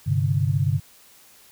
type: chord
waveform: sine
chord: G suspended fourth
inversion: none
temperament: equal with one note detuned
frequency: 99.48 / 130.81 / 146.83 Hz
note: G2 / C3 / D3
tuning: +26 / 0 / 0 cents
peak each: -23 dBFS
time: 0.06-0.8 s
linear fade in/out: 20 ms
effects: white hiss -52 dBFS RMS until 1.51 s